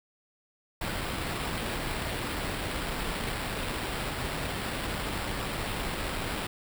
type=noise with sample-and-hold; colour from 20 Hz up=pink; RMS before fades=-33 dBFS; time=0.81-6.47 s; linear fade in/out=5 ms; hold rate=6300 Hz; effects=none